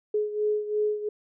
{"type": "beating tone pair", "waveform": "sine", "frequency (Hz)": [421.4, 424.3], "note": ["G#4", "G#4"], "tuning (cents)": [25, 37], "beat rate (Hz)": 2.9, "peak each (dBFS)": [-25, -30], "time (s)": [0.14, 1.09], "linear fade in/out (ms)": 5, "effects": []}